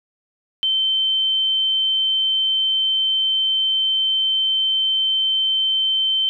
sine tone, 3096 Hz, G7, 22 cents flat, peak -16 dBFS, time 0.63-6.29 s, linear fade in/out 0 ms, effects none

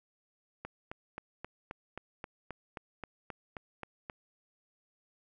click train, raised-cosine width 0.5 ms, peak -25 dBFS, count 14, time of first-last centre 0.65-4.098 s, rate 3.77 Hz, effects none

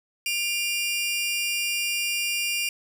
sawtooth tone pair together, 2400 / 2800 Hz, D7 / F7, +37 / +4 cents, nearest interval minor third, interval 267 cents, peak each -24 dBFS, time 0.26-2.69 s, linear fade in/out 2 ms, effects 8-bit

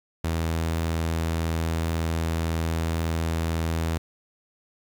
sawtooth tone, 81.9 Hz, E2, 11 cents flat, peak -20 dBFS, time 0.24-3.98 s, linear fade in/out 5 ms, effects 9-bit

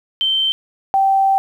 sine tone pair in turn, 3112 / 778 Hz, G7 / G5, -13 / -13 cents, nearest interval 2 octaves, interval 2400 cents, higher first, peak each -14 / -11 dBFS, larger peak second, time 0.21-0.52 / 0.94-1.38 s, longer second, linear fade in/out 0 ms, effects 8-bit

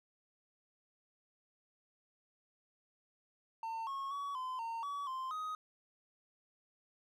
triangle tone with pitch steps, 903 / 1092 / 1129 / 1024 / 915 / 1137 / 1043 / 1254 Hz, A5 / C#6 / C#6 / C6 / A#5 / C#6 / C6 / D#6, +45 / -26 / +31 / -38 / -32 / +44 / -6 / +13 cents, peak -36 dBFS, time 3.63-5.55 s, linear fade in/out 2 ms, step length 240 ms, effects none

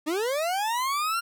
40% pulse linear sweep, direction up, 289.4 to 1400 Hz, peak -24 dBFS, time 0.06-1.21 s, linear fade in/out 20 ms, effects none

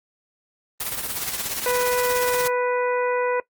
white noise with tremolo, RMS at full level -25 dBFS, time 0.8-2.48 s, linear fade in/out 5 ms, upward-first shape triangle, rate 17 Hz, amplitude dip 65%
harmonic tone, 493.9 Hz, B4, in tune, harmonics 1 / 2 / 3 / 4 / 5, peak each -21 / -27 / -31 / -33 / -35 dBFS, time 1.66-3.4 s, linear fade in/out 2 ms
effects noise-tail reverb RT60 0.1 s tail -19 dB re dry + Opus 32 kbps

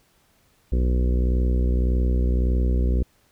harmonic tone, 61.74 Hz, B1, in tune, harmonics 1 / 2 / 3 / 4 / 5 / 6 / 7 / 8 / 9, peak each -18 / -32 / -31 / -32 / -37 / -34 / -40 / -38 / -47 dBFS, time 0.72-3.03 s, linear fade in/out 5 ms, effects pink hiss -62 dBFS RMS until 3.31 s

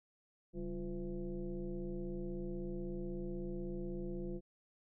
sine tone with frequency modulation, 188.1 Hz, F#3, 29 cents sharp, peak -38 dBFS, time 0.53-4.41 s, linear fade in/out 50 ms, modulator 160 Hz, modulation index 1.5, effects none

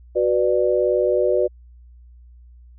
sine chord, B minor, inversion second, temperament just, 370.4 / 493.9 / 592.7 Hz, F#4 / B4 / D5, +2 / 0 / +16 cents, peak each -20 dBFS, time 0.15-1.48 s, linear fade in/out 20 ms, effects added 60 Hz sine -43 dBFS peak until 2.78 s

